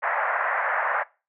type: band-pass noise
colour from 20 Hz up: white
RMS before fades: -25 dBFS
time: 0.02-1.04 s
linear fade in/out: 20 ms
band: 570 to 1900 Hz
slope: 48 dB/octave
effects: noise-tail reverb RT60 0.3 s tail -21 dB re dry